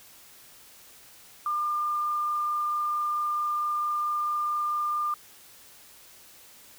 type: tone with frequency modulation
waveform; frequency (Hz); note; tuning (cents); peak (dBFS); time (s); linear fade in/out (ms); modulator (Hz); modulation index
sine; 1200; D6; +37; -25; 1.46-5.14; 2; 24.5; 0.28
effects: white hiss -52 dBFS RMS until 6.78 s